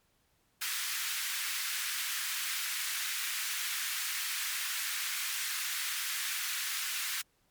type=high-pass noise; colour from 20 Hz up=pink; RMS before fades=-35 dBFS; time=0.61-7.22 s; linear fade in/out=10 ms; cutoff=1500 Hz; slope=24 dB/octave; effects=pink hiss -72 dBFS RMS until 7.5 s + MP3 96 kbps